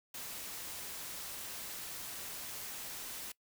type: noise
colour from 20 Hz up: white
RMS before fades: -44 dBFS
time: 0.14-3.32 s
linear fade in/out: 5 ms
effects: noise-tail reverb RT60 0.1 s tail -21 dB re dry